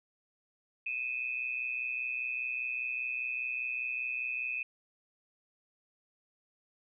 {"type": "tone pair together", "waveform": "sine", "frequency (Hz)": [2482, 2607], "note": ["D#7", "E7"], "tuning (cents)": [-5, -20], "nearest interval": "minor second", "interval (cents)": 85, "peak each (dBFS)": [-35, -36], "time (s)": [0.86, 4.63], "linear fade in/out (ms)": 5, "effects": []}